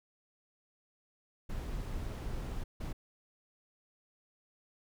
brown noise bursts at uneven times, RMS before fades -38 dBFS, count 2, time 1.49-2.64 / 2.8-2.93 s, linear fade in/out 10 ms, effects none

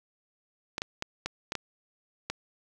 clicks, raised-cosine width 0.2 ms, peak -14 dBFS, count 7, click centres 0.781 / 0.819 / 1.024 / 1.26 / 1.521 / 1.553 / 2.3 s, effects none

